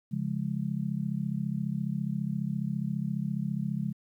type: chord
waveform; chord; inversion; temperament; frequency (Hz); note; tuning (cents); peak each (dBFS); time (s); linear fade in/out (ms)
sine; Db major; none; just; 138.59 / 173.24 / 207.9; Db3 / F3 / Ab3; 0 / -14 / +2; -33; 0.11-3.93; 20
effects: 11-bit